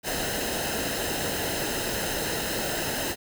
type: noise with comb filter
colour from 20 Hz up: pink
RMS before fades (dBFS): -29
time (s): 0.03-3.16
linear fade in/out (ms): 50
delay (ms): 0.87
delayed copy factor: -0.65
effects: none